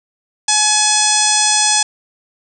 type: harmonic tone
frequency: 848 Hz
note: G#5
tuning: 36 cents sharp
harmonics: 1 / 2 / 3 / 4 / 5 / 6 / 7 / 8 / 9 / 10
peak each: -19 / -24 / -24 / -20 / -24 / -19 / -18 / -21 / -24 / -18 dBFS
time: 0.48-1.83 s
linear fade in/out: 5 ms
effects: none